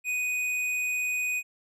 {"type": "tone with hard clipping", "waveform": "sine", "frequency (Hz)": 2489, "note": "D#7", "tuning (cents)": 0, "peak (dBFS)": -28, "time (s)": [0.04, 1.43], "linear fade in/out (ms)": 50, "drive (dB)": 9, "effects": []}